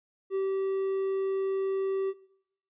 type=tone; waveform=triangle; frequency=386.5 Hz; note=G4; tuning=24 cents flat; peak=-24 dBFS; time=0.3-2.14 s; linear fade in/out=50 ms; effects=noise-tail reverb RT60 0.7 s tail -18 dB re dry + resampled to 8000 Hz